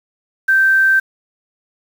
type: tone with quantisation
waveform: sine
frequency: 1560 Hz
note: G6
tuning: 9 cents flat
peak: -9 dBFS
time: 0.48-1 s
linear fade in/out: 10 ms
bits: 6
effects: none